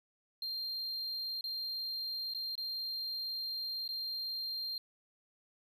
triangle tone with dropouts, 4186 Hz, C8, in tune, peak -35 dBFS, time 0.42-4.78 s, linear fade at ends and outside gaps 2 ms, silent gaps 1.41-1.44 / 2.337-2.347 / 2.554-2.578 / 3.878-3.889 s, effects none

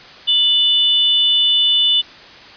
sine tone pair together, 2960 / 3520 Hz, F#7 / A7, 0 / 0 cents, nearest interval minor third, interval 300 cents, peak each -14 dBFS, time 0.27-2.02 s, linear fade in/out 20 ms, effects white hiss -39 dBFS RMS until 2.56 s + resampled to 11025 Hz

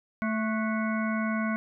harmonic tone with a mistuned harmonic, 220 Hz, A3, in tune, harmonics 1 / 3 / 5 / 7 / 9 / 10, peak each -27 / -36 / -36 / -35 / -42 / -40 dBFS, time 0.22-1.56 s, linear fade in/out 0 ms, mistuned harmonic 7, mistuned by -71 cents, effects none

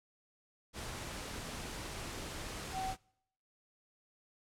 sine tone in noise, 760 Hz, F#5, 46 cents sharp, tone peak -36 dBFS, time 2.72-2.95 s, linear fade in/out 50 ms, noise pink, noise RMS -43 dBFS, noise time 0.73-2.97 s, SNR +4 dB, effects noise-tail reverb RT60 0.7 s tail -25 dB re dry + low-pass 10000 Hz 12 dB/octave

